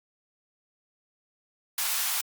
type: high-pass noise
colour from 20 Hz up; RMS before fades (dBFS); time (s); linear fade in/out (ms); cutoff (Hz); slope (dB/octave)
white; -28; 1.78-2.21; 2; 780; 24
effects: Opus 48 kbps